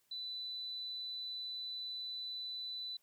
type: tone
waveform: sine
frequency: 3989 Hz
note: B7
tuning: 17 cents sharp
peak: -40 dBFS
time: 0.11-2.97 s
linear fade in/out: 5 ms
effects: white hiss -75 dBFS RMS until 3.02 s